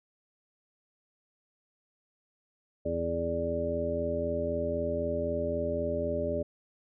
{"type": "harmonic tone", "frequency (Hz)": 83.9, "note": "E2", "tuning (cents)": 31, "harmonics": [1, 2, 3, 4, 5, 7], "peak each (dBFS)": [-37, -41, -37, -40, -35, -31], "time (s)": [2.85, 6.43], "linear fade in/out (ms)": 10, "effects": []}